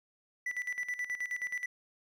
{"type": "tone with tremolo", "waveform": "triangle", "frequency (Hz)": 1975.5, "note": "B6", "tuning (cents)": 0, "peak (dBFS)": -30, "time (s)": [0.46, 1.66], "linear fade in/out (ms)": 5, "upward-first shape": "square", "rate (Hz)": 9.4, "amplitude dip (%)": 75, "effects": []}